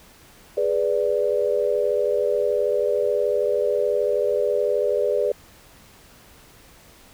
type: chord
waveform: sine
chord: G# diminished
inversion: none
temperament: equal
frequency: 415.3 / 493.9 / 587.3 Hz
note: G#4 / B4 / D5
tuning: 0 / 0 / 0 cents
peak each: -23 dBFS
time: 0.57-5.32 s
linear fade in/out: 5 ms
effects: pink hiss -50 dBFS RMS until 7.13 s